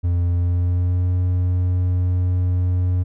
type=tone with pitch glide; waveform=triangle; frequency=87.31 to 90.18 Hz; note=F2 to F#2; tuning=0 to -44 cents; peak=-14 dBFS; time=0.03-3.04 s; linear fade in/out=20 ms; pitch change=+56 cents; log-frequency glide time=0.31-1.11 s; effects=none